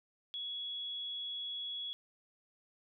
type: tone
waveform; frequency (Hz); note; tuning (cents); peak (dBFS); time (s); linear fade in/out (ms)
sine; 3360; G#7; +19; -38; 0.34-1.93; 0
effects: none